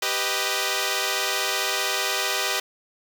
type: chord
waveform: 5% pulse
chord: G augmented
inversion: none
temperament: equal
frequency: 392 / 493.9 / 622.3 Hz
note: G4 / B4 / D#5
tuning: 0 / 0 / 0 cents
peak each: -16 dBFS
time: 0.02-2.6 s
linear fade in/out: 5 ms
effects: none